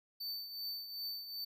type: tone with tremolo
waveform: square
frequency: 4552 Hz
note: C#8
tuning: 45 cents sharp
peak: -38 dBFS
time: 0.2-1.45 s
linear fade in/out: 10 ms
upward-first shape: triangle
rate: 2.6 Hz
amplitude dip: 65%
effects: none